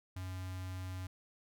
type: tone with notch filter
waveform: square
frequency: 92.6 Hz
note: F#2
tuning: 2 cents sharp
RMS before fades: -42 dBFS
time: 0.16-1.07 s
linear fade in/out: 5 ms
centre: 430 Hz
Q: 1
effects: none